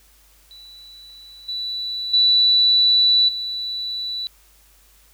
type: tone with level steps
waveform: sine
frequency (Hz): 3958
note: B7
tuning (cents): +3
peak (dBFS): -40 / -24 / -12 / -24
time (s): 0.51-4.27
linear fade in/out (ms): 0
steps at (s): 1.48 / 2.13 / 3.28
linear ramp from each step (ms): 10
effects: added 50 Hz sine -55 dBFS peak until 5.13 s + white hiss -55 dBFS RMS until 5.13 s